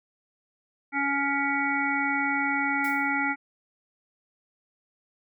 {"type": "harmonic tone", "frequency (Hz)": 280.1, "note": "C#4", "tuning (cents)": 18, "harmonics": [1, 3, 5, 7, 8], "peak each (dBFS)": [-30, -30, -30, -30, -30], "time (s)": [0.92, 3.36], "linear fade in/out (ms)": 50}
{"type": "noise with exponential decay", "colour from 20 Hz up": "blue", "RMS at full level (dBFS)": -40, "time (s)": [2.84, 3.18], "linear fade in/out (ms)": 5, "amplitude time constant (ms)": 73}
{"effects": []}